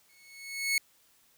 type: tone with exponential growth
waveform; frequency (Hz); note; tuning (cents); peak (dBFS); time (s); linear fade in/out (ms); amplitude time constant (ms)
sawtooth; 2200; C#7; -14; -20; 0.09-0.78; 2; 150
effects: white hiss -65 dBFS RMS until 1.37 s